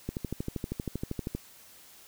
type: click train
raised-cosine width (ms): 3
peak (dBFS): -19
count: 17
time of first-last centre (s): 0.09-1.35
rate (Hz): 12.7
effects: white hiss -54 dBFS RMS until 2.07 s